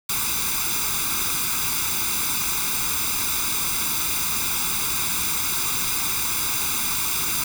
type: noise with comb filter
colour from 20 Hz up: white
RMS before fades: -24 dBFS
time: 0.09-7.44 s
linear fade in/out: 5 ms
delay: 0.82 ms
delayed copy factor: +0.9
effects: none